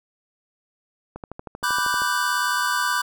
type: click train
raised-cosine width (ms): 1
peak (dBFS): -20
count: 12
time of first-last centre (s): 1.16-2.019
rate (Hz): 12.8
type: chord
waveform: square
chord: G major seventh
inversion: first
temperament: equal with one note detuned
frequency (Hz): 987.8 / 1174.7 / 1489.4 / 1568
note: B5 / D6 / F#6 / G6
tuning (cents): 0 / 0 / +11 / 0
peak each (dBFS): -27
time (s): 1.63-3.02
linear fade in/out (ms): 10
effects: none

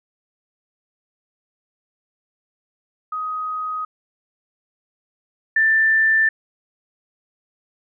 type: tone pair in turn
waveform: sine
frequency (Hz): 1255 / 1774.8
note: D#6 / A6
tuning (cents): +15 / +14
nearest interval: tritone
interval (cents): 599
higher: second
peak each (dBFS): -23 / -13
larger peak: second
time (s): 3.12-3.85 / 5.56-6.29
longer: neither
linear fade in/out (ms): 5
effects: none

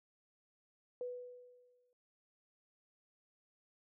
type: tone with exponential decay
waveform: sine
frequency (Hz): 493.9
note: B4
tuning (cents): 0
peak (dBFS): -37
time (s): 1.01-1.93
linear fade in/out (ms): 1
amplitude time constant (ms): 200
effects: none

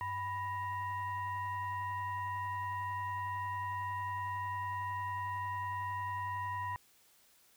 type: tone with frequency modulation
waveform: sine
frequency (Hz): 987.8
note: B5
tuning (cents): 0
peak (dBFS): -35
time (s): 0.01-6.76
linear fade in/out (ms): 0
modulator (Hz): 889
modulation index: 0.73
effects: white hiss -66 dBFS RMS until 7.56 s

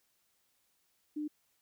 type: tone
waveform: sine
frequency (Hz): 300.1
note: D4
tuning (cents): +38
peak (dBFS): -34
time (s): 1.16-1.28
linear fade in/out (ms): 10
effects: white hiss -75 dBFS RMS until 1.61 s

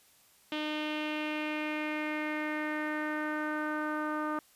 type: tone with low-pass filter sweep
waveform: sawtooth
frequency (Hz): 304.4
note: D#4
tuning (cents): -38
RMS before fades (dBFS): -34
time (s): 0.52-4.39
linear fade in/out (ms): 2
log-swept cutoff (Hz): 3200 to 1300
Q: 3.8
effects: white hiss -63 dBFS RMS until 4.55 s + resampled to 32000 Hz

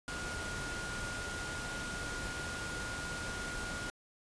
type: tone in noise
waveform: sine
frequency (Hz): 1428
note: F6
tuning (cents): +38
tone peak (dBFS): -41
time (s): 0.08-3.9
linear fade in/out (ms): 0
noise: pink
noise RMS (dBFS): -41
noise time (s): 0.08-3.9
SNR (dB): -3
effects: resampled to 22050 Hz

